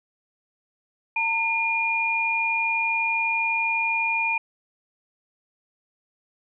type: tone pair together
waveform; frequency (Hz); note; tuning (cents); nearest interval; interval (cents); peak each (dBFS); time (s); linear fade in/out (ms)
sine; 908 / 2424; A#5 / D#7; -46 / -46; octave + perfect fourth; 1700; -27 / -22; 1.16-4.38; 5
effects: none